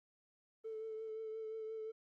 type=tone with vibrato; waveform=triangle; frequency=440.6 Hz; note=A4; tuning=2 cents sharp; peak=-38 dBFS; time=0.64-1.92 s; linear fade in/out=20 ms; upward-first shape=triangle; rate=5.7 Hz; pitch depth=27 cents each way; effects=tanh soft clip ceiling -39 dBFS + Opus 24 kbps